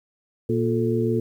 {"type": "harmonic tone with a mistuned harmonic", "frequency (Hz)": 117.7, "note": "A#2", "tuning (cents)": 17, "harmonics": [1, 2, 3, 4], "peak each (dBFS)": [-25, -25, -25, -25], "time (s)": [0.49, 1.2], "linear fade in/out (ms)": 5, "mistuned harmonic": 4, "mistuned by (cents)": -120, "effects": ["9-bit"]}